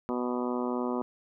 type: harmonic tone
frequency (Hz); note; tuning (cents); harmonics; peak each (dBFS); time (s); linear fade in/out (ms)
123.47; B2; 0; 2 / 3 / 4 / 5 / 6 / 7 / 8 / 9 / 10; -31 / -34 / -37 / -40 / -42 / -43 / -39 / -44 / -43; 0.09-1.02; 0
effects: none